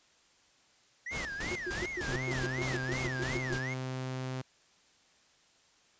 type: tone with vibrato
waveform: triangle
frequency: 1864.7 Hz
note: A#6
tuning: in tune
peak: -35 dBFS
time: 1.06-3.74 s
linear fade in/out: 5 ms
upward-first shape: sine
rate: 2.7 Hz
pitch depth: 270 cents each way
type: noise with tremolo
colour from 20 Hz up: pink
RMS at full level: -38 dBFS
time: 1.1-3.61 s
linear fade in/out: 50 ms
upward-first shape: square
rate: 3.3 Hz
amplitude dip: 75%
type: tone bursts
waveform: sine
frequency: 359.7 Hz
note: F#4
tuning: 49 cents flat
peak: -34 dBFS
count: 14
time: 1.51-3.542 s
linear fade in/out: 5 ms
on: 43 ms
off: 110 ms
type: tone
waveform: sawtooth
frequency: 129.7 Hz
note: C3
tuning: 15 cents flat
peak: -31 dBFS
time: 2.08-4.42 s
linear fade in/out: 10 ms
effects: white hiss -65 dBFS RMS until 5.99 s + resampled to 16000 Hz